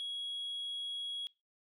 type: tone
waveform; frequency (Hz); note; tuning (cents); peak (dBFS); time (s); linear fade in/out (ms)
sine; 3322; G#7; 0; -35; 0-1.27; 0
effects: noise-tail reverb RT60 0.3 s tail -25 dB re dry + tanh soft clip ceiling -35 dBFS